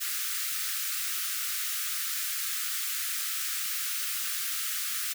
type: high-pass noise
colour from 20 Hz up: white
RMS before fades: -32 dBFS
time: 0-5.14 s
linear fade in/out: 20 ms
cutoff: 1200 Hz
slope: 96 dB/octave
effects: none